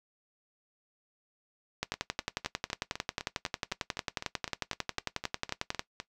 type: two click trains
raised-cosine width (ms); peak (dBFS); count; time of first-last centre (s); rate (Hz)
0.2; -19 / -13; 17 / 45; 1.94-6.001 / 1.83-5.794; 3.94 / 11.1
effects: noise-tail reverb RT60 0.1 s tail -17 dB re dry